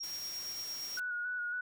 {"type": "tone with tremolo", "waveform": "sine", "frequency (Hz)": 5588, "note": "F8", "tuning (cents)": 0, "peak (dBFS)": -37, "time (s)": [0, 0.99], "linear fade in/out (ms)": 10, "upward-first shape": "triangle", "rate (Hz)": 8.7, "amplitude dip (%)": 35}
{"type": "noise", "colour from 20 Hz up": "white", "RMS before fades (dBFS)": -48, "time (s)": [0.03, 1], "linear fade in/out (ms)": 5}
{"type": "tone with vibrato", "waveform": "sine", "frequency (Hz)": 1461, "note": "F#6", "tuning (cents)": -22, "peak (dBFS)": -34, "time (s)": [0.97, 1.61], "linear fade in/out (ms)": 5, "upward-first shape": "square", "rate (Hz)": 3.6, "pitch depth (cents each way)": 21}
{"effects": []}